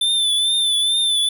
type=tone with vibrato; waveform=square; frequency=3533 Hz; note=A7; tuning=6 cents sharp; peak=-16 dBFS; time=0.01-1.29 s; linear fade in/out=5 ms; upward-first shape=triangle; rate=2.3 Hz; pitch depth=53 cents each way; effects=none